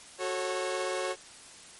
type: chord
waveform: sawtooth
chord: F# minor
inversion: none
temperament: equal with one note detuned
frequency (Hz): 370 / 440 / 546.7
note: F#4 / A4 / C#5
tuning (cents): 0 / 0 / -24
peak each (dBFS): -30 / -34 / -29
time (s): 0.18-1.16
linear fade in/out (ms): 50
effects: white hiss -50 dBFS RMS until 1.79 s + MP3 48 kbps